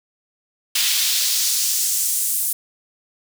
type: noise with high-pass filter sweep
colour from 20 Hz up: pink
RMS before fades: -20 dBFS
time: 0.75-2.53 s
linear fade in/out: 5 ms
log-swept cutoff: 3100 to 10000 Hz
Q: 1.3
effects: none